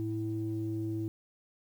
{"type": "tone pair together", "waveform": "sine", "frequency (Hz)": [109.1, 327.9], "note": ["A2", "E4"], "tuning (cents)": [-14, -9], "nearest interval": "octave + perfect fifth", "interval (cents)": 1905, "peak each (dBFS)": [-34, -33], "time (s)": [0, 1.08], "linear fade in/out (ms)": 0, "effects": ["tanh soft clip ceiling -24 dBFS", "10-bit"]}